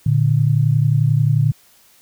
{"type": "tone pair together", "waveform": "sine", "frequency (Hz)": [115.53, 146.83], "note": ["A#2", "D3"], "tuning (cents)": [-15, 0], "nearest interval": "major third", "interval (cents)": 415, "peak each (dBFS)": -15, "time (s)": [0.06, 1.52], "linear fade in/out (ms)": 5, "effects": ["white hiss -52 dBFS RMS until 2.01 s"]}